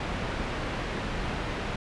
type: low-pass noise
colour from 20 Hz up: pink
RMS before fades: -32 dBFS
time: 0-1.76 s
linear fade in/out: 5 ms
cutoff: 2800 Hz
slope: 12 dB/octave
effects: resampled to 24000 Hz